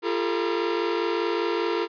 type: tone cluster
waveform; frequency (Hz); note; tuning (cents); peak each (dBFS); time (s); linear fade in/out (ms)
45% pulse; 344.5 / 404.6 / 449.6 / 955; F4 / G#4 / A4 / A#5; -24 / -45 / +37 / +42; -27 / -30 / -28 / -33; 0.02-1.88; 50
effects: resampled to 11025 Hz